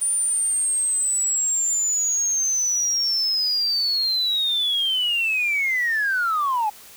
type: linear sweep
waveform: sine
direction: down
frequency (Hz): 9390 to 816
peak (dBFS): -18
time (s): 0.01-6.7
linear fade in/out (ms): 10
effects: tanh soft clip ceiling -15 dBFS + white hiss -45 dBFS RMS until 6.96 s